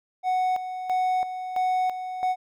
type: tone with tremolo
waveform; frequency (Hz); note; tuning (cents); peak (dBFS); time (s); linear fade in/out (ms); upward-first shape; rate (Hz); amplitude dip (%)
triangle; 740; F#5; 0; -19; 0.23-2.36; 50; square; 1.5; 65
effects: none